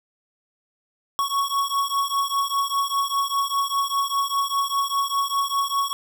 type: beating tone pair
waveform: square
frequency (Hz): 1108.7 / 1113.7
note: C#6 / C#6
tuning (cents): 0 / +8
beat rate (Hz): 5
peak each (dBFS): -25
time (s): 1.19-5.93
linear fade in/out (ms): 0
effects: none